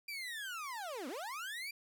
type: linear two-way sweep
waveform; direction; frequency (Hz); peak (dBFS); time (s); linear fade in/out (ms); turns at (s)
30% pulse; down then up; 2387 to 233.1 to 2387; -38; 0.08-1.71; 5; 1.08
effects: none